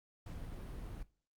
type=noise; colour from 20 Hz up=brown; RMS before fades=-45 dBFS; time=0.26-1.03 s; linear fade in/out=5 ms; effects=noise-tail reverb RT60 0.4 s tail -19 dB re dry + Opus 48 kbps